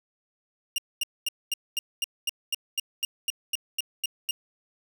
sawtooth tone bursts, 2813 Hz, F7, 12 cents sharp, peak -21 dBFS, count 15, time 0.76-4.31 s, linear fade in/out 2 ms, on 22 ms, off 230 ms, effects none

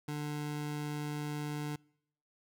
25% pulse tone, 148.5 Hz, D3, 20 cents sharp, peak -32 dBFS, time 0.08-1.76 s, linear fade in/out 5 ms, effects noise-tail reverb RT60 0.7 s tail -26 dB re dry

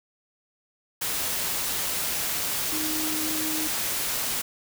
sine tone in noise, 311.5 Hz, D#4, 2 cents sharp, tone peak -31 dBFS, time 2.72-3.68 s, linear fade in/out 10 ms, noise white, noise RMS -28 dBFS, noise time 1.01-4.42 s, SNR -6 dB, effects none

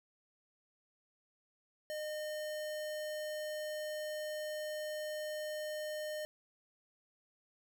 square tone, 610 Hz, D#5, 34 cents flat, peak -39 dBFS, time 1.9-6.25 s, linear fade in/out 0 ms, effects none

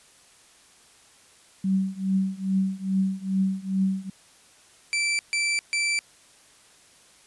sine tone with tremolo, 191.3 Hz, G3, 42 cents flat, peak -18 dBFS, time 1.64-4.1 s, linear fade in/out 5 ms, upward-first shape triangle, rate 2.4 Hz, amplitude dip 95%
sawtooth tone bursts, 2333 Hz, D7, 12 cents flat, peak -19 dBFS, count 3, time 4.93-5.99 s, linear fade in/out 0 ms, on 260 ms, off 140 ms
effects white hiss -55 dBFS RMS until 7.26 s + resampled to 24000 Hz

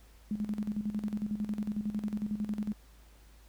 sine tone with tremolo, 210 Hz, G#3, 19 cents sharp, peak -29 dBFS, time 0.31-2.73 s, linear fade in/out 2 ms, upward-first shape square, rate 11 Hz, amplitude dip 70%, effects added 53 Hz sine -55 dBFS peak until 3.48 s + pink hiss -63 dBFS RMS until 3.48 s

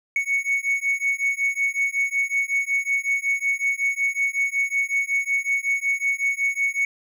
triangle beating tone pair, 2217 / 2222.4 Hz, C#7 / C#7, 0 / +4 cents, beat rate 5.4 Hz, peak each -22 dBFS, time 0.16-6.85 s, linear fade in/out 2 ms, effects none

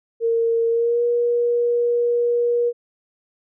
sine tone with pitch glide, 460 to 477.6 Hz, A#4 to A#4, -23 to +42 cents, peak -16 dBFS, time 0.2-2.73 s, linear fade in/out 50 ms, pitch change +65 cents, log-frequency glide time 0.69-1.03 s, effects none

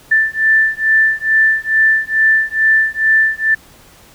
sine beating tone pair, 1767 / 1769.3 Hz, A6 / A6, +7 / +9 cents, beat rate 2.3 Hz, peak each -13 dBFS, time 0.11-3.55 s, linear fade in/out 10 ms, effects pink hiss -44 dBFS RMS until 4.14 s

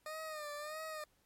20% pulse tone with vibrato, 610 Hz, D#5, 34 cents flat, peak -37 dBFS, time 0.06-1.04 s, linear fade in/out 2 ms, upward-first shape sine, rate 1.6 Hz, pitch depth 70 cents each way, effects pink hiss -74 dBFS RMS until 1.25 s + MP3 64 kbps

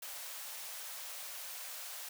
white high-pass noise, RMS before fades -45 dBFS, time 0.02-2.09 s, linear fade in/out 5 ms, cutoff 510 Hz, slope 48 dB/octave, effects none

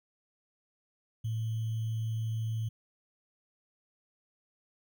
sine tone with sample-and-hold, 111.7 Hz, A2, 27 cents sharp, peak -30 dBFS, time 1.24-2.69 s, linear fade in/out 10 ms, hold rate 3150 Hz, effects none

